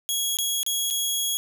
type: tone with dropouts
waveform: 15% pulse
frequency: 3322 Hz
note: G#7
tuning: in tune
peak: -16 dBFS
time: 0.09-1.37 s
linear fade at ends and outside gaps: 0 ms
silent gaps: 0.37-0.387 / 0.631-0.664 / 0.902-0.908 s
effects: 9-bit